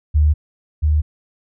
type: tone pair in turn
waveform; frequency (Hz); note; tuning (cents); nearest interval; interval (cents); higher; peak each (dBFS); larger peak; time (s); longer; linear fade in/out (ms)
sine; 75.3 / 76; D2 / D#2; +44 / -40; unison; 16; second; -10 / -12; first; 0.14-0.34 / 0.82-1.02; neither; 20
effects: none